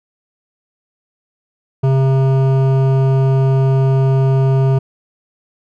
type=tone with hard clipping; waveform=sine; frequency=133.7 Hz; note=C3; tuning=38 cents sharp; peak=-12 dBFS; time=1.83-4.79 s; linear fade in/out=10 ms; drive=13 dB; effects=none